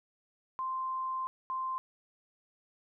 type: tone pair in turn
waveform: sine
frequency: 1044 / 1044 Hz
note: C6 / C6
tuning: -4 / -4 cents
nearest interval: unison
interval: 0 cents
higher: neither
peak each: -32 / -32 dBFS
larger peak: neither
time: 0.59-1.27 / 1.5-1.78 s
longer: first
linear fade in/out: 0 ms
effects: none